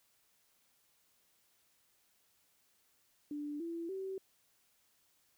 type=tone with pitch steps; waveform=sine; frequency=293.7 / 335.4 / 383.1 Hz; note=D4 / E4 / G4; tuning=0 / +30 / -40 cents; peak=-38 dBFS; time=3.31-4.18 s; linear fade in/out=2 ms; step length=290 ms; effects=white hiss -73 dBFS RMS until 5.37 s